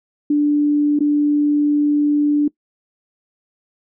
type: tone with dropouts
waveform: sine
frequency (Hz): 293.7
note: D4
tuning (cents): 0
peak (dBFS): -12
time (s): 0.3-2.48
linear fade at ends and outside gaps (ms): 5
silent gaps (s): 0.991-1.005
effects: noise-tail reverb RT60 0.1 s tail -22 dB re dry